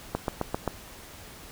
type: click train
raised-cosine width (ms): 1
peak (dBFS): -12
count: 5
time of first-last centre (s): 0.15-0.677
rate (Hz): 7.59
effects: pink hiss -46 dBFS RMS until 1.51 s